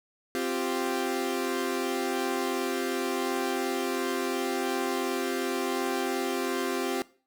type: chord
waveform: sawtooth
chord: C suspended fourth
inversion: none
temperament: equal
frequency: 261.6 / 349.2 / 392 Hz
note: C4 / F4 / G4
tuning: 0 / 0 / 0 cents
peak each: -28 dBFS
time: 0.35-7.02 s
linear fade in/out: 0 ms
effects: noise-tail reverb RT60 0.4 s tail -19 dB re dry